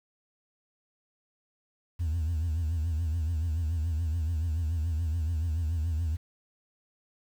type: tone with vibrato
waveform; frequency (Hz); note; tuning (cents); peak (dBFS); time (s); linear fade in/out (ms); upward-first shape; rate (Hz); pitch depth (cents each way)
sine; 81.3; E2; -23; -24; 1.99-6.17; 20; triangle; 7; 140
effects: tanh soft clip ceiling -25 dBFS + 9-bit